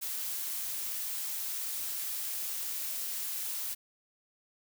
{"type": "noise", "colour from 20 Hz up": "blue", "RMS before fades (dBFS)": -36, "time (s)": [0.01, 3.75], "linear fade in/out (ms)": 20, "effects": []}